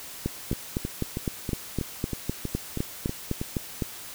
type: two click trains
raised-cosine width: 3 ms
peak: -13 / -16 dBFS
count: 15 / 10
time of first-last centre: 0.26-3.822 / 0.53-3.415 s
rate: 3.93 / 3.12 Hz
effects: white hiss -41 dBFS RMS until 4.14 s